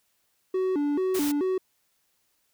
triangle tone with vibrato, 329.6 Hz, E4, in tune, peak -21 dBFS, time 0.54-1.58 s, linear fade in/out 5 ms, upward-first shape square, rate 2.3 Hz, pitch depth 220 cents each way
white noise, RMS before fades -34 dBFS, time 1.14-1.32 s, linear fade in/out 10 ms
effects white hiss -71 dBFS RMS until 2.53 s

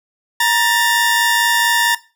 sawtooth tone pair together, 942 / 1779.6 Hz, A#5 / A6, +18 / +19 cents, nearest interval major seventh, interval 1101 cents, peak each -12 dBFS, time 0.4-1.95 s, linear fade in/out 5 ms, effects noise-tail reverb RT60 0.3 s tail -18 dB re dry

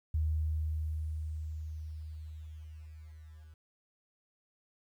sine tone with level ramp, 77.9 Hz, D#2, 3 cents sharp, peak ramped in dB -27 to -50 dBFS, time 0.14-3.54 s, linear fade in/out 5 ms, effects 11-bit

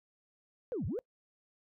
sine linear two-way sweep, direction down then up, 534 to 69.3 to 534 Hz, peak -32 dBFS, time 0.72-0.99 s, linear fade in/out 0 ms, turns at 0.86 s, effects noise-tail reverb RT60 0.1 s tail -25 dB re dry + tanh soft clip ceiling -28 dBFS

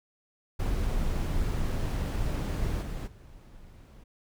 brown noise with level steps, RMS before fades -29 / -34 / -49 dBFS, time 0.59-4.04 s, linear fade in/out 10 ms, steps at 2.81 / 3.06 s, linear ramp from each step 20 ms, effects none

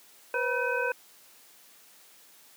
sine tone cluster, 487.1 / 526 / 968 / 1526 / 2520 Hz, B4 / C5 / B5 / G6 / D#7, -24 / +9 / -35 / -47 / +21 cents, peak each -31 / -34 / -34 / -30 / -35 dBFS, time 0.34-0.92 s, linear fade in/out 2 ms, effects white hiss -56 dBFS RMS until 2.56 s + high-pass 200 Hz 12 dB/octave

